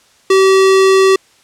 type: tone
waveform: square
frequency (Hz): 383.6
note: G4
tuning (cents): -37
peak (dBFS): -7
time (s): 0.3-1.16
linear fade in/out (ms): 5
effects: white hiss -50 dBFS RMS until 1.43 s + low-pass 8000 Hz 12 dB/octave